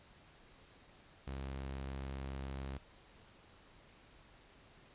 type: tone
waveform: sawtooth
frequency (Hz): 67.2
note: C2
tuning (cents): +47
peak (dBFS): -37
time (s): 1.27-2.78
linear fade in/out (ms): 5
effects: pink hiss -62 dBFS RMS until 4.94 s + resampled to 8000 Hz